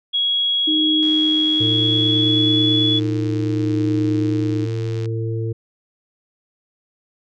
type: tone with pitch glide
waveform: sine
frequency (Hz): 3322 to 3406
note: G#7 to G#7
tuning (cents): 0 to +43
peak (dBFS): -16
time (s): 0.13-3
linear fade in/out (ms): 20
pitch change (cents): +43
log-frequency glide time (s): 1.4-2.64
type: tone with tremolo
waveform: sine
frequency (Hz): 309.2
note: D#4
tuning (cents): -11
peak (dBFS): -17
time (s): 0.67-4.66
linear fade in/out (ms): 10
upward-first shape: sine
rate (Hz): 0.67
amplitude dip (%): 40
type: click train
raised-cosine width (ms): 0.2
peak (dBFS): -21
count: 359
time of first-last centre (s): 1.03-5.057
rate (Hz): 88.9
type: harmonic tone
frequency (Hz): 112.8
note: A2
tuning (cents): +44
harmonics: 1 / 3 / 4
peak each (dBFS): -21 / -30 / -29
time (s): 1.6-5.53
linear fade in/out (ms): 10
effects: none